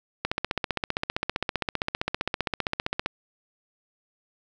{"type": "click train", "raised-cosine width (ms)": 0.3, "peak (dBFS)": -9, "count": 44, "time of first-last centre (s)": [0.25, 3.06], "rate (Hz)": 15.3, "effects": []}